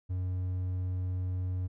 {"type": "tone", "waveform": "triangle", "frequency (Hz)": 91.6, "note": "F#2", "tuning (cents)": -17, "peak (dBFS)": -28, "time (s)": [0.09, 1.68], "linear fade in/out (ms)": 20, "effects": []}